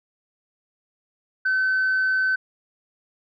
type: tone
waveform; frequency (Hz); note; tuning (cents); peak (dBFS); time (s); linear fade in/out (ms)
sine; 1526; G6; -47; -17; 1.45-2.36; 10
effects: tanh soft clip ceiling -16 dBFS